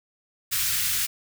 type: band-stop noise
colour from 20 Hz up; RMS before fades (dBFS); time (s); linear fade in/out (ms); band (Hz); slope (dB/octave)
white; -25; 0.51-1.07; 20; 150 to 1400; 24
effects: none